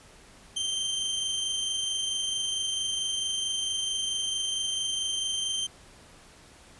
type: tone with amplitude modulation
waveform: sawtooth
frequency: 3136 Hz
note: G7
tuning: in tune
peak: -23 dBFS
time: 0.56-5.67 s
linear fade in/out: 10 ms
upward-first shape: sine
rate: 24.5 Hz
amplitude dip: 30%
effects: pink hiss -53 dBFS RMS until 6.79 s + resampled to 24000 Hz